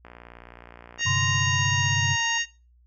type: click train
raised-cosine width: 0.5 ms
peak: -28 dBFS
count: 58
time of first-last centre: 0.05-1.01 s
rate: 59.4 Hz
type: harmonic tone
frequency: 932.3 Hz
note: A#5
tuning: in tune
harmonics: 2 / 3 / 4 / 5 / 6 / 7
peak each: -27 / -27 / -35 / -40 / -37 / -31 dBFS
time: 0.98-2.46 s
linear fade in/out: 50 ms
type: chord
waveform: sine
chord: G suspended fourth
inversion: none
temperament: equal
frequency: 98 / 130.81 / 146.83 Hz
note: G2 / C3 / D3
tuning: 0 / 0 / 0 cents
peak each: -27 / -28 / -32 dBFS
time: 1.05-2.16 s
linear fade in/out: 20 ms
type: tone with pitch glide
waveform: sine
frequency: 1034 to 921.2 Hz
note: C6 to A#5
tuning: -21 to -21 cents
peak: -31 dBFS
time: 1.06-2.38 s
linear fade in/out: 5 ms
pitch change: -200 cents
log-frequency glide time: 1.32-2.24 s
effects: noise-tail reverb RT60 0.3 s tail -19 dB re dry + added 60 Hz sine -55 dBFS peak until 2.86 s